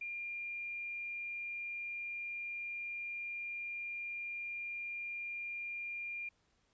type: tone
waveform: sine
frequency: 2400 Hz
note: D7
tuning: 37 cents sharp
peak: -39 dBFS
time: 0.01-6.29 s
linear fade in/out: 5 ms
effects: pink hiss -75 dBFS RMS until 6.73 s + resampled to 16000 Hz